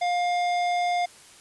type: tone with hard clipping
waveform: sine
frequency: 707 Hz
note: F5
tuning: 21 cents sharp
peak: -24 dBFS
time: 0.01-1.06 s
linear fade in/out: 10 ms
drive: 13 dB
effects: white hiss -50 dBFS RMS until 1.4 s + resampled to 24000 Hz